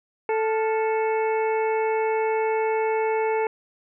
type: harmonic tone with a mistuned harmonic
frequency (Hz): 440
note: A4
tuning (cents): 0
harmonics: 1 / 2 / 3 / 4 / 5 / 6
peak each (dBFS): -22 / -26 / -38 / -39 / -34 / -41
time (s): 0.29-3.47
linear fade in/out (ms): 2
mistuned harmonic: 3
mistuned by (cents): +110
effects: none